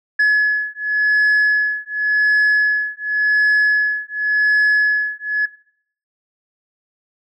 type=beating tone pair; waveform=sine; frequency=1700 / 1700.9 Hz; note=G#6 / G#6; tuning=+40 / +41 cents; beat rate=0.9 Hz; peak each=-14 dBFS; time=0.19-5.46 s; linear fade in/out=10 ms; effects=noise-tail reverb RT60 0.6 s tail -19 dB re dry + tanh soft clip ceiling -10 dBFS